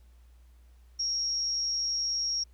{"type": "tone with amplitude modulation", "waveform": "sine", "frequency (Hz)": 5588, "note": "F8", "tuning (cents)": 0, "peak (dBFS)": -25, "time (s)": [0.99, 2.44], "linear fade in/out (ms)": 10, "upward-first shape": "sine", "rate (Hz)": 219, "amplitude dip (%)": 50, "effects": ["added 60 Hz sine -53 dBFS peak until 2.53 s", "pink hiss -70 dBFS RMS until 2.53 s"]}